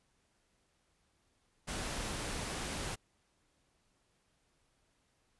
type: noise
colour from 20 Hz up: pink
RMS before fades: -39 dBFS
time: 1.67-2.96 s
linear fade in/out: 20 ms
effects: pink hiss -75 dBFS RMS until 5.39 s + resampled to 24000 Hz